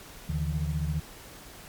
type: tone cluster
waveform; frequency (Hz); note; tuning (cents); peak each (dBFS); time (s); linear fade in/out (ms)
sine; 75.3 / 147.5 / 162.2; D2 / D3 / E3; +44 / +8 / -28; -30 / -31 / -32; 0.29-1; 5
effects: pink hiss -47 dBFS RMS until 1.68 s + MP3 96 kbps